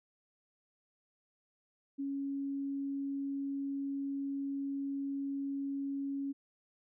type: tone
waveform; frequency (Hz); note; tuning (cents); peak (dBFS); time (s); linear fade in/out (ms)
sine; 277.2; C#4; 0; -34; 1.98-6.33; 20
effects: none